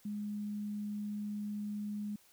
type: tone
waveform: sine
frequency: 207.7 Hz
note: G#3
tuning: in tune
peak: -36 dBFS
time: 0.05-2.16 s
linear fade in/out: 5 ms
effects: white hiss -65 dBFS RMS until 2.32 s